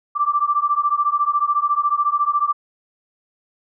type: beating tone pair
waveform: sine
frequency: 1166 / 1180 Hz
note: D6 / D6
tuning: -13 / +8 cents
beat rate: 14 Hz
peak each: -19 dBFS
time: 0.15-2.53 s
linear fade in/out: 20 ms
effects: none